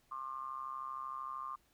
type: ring-modulated tone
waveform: triangle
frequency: 66.5 Hz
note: C2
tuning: 29 cents sharp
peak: -35 dBFS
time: 0.11-1.56 s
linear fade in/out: 10 ms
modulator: 1130 Hz
effects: pink hiss -72 dBFS RMS until 1.73 s